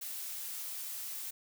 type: noise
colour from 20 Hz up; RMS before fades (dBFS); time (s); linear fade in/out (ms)
blue; -41; 0.01-1.31; 10
effects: none